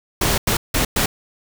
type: noise bursts at uneven times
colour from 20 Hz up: pink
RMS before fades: -18 dBFS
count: 4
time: 0.21-0.38 / 0.47-0.57 / 0.74-0.85 / 0.96-1.06 s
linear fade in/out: 5 ms
effects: none